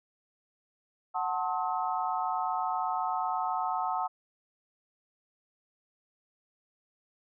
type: chord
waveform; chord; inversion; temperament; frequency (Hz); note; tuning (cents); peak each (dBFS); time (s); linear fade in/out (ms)
sine; F# diminished seventh; none; just; 740 / 888 / 1065.6 / 1278.7; F#5 / A5 / C6 / Eb6; 0 / +16 / +31 / +47; -32 / -33 / -36 / -35; 1.14-4.08; 20
effects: none